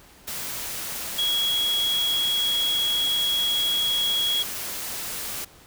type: tone in noise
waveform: sine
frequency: 3322 Hz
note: G#7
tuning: in tune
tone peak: -21 dBFS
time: 1.18-4.43 s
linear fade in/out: 10 ms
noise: white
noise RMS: -32 dBFS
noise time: 0.27-5.45 s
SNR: +8 dB
effects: pink hiss -51 dBFS RMS until 5.66 s